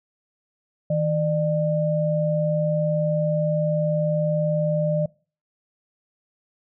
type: tone pair together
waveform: sine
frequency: 158.9 / 599.9 Hz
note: D#3 / D5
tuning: +37 / +37 cents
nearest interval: octave + major seventh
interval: 2300 cents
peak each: -22 dBFS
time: 0.9-5.06 s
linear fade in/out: 5 ms
effects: noise-tail reverb RT60 0.4 s tail -24 dB re dry